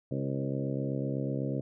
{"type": "harmonic tone with a mistuned harmonic", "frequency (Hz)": 68, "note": "C#2", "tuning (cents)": -33, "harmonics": [2, 3, 4, 5, 6, 7, 8, 9], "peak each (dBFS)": [-33, -38, -36, -40, -43, -41, -41, -45], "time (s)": [0.11, 1.61], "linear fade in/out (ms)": 5, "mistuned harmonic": 7, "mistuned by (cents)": 17, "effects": []}